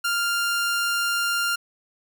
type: tone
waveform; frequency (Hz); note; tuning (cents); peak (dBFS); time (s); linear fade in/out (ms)
sawtooth; 1396.9; F6; 0; -18; 0.04-1.56; 10
effects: none